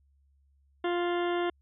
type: harmonic tone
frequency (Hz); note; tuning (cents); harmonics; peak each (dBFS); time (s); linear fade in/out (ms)
349.7; F4; +2; 1 / 2 / 3 / 4 / 5 / 6 / 8 / 9 / 10; -28 / -34 / -38 / -40 / -42 / -44 / -46 / -47 / -48; 0.84-1.5; 5
effects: added 69 Hz sine -63 dBFS peak until 1.61 s